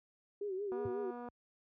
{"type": "tone with vibrato", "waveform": "sine", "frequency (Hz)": 392, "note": "G4", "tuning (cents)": 0, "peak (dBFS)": -36, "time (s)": [0.41, 1.11], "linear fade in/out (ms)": 5, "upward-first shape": "sine", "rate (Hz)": 5.5, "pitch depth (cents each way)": 100}
{"type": "click train", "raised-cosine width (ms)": 1, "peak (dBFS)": -34, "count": 138, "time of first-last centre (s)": [0.72, 1.286], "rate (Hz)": 242}
{"type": "tone with exponential decay", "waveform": "triangle", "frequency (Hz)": 106.9, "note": "A2", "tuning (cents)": -49, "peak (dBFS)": -34, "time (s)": [0.85, 0.93], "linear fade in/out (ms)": 5, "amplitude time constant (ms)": 16}
{"effects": ["high-pass 60 Hz 12 dB/octave"]}